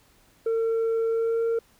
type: tone with pitch glide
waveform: sine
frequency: 453.6 to 458.9 Hz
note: A#4 to A#4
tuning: -47 to -27 cents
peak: -19 dBFS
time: 0.46-1.59 s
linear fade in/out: 5 ms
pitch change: +20 cents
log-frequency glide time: 1.08-1.43 s
effects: tanh soft clip ceiling -21 dBFS + pink hiss -60 dBFS RMS until 1.79 s